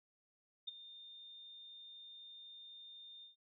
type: tone with ADSR envelope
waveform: sine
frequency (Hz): 3626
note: A#7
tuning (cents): -49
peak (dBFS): -38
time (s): 0.67-3.36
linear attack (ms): 13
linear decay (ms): 17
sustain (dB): -14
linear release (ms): 130
effects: none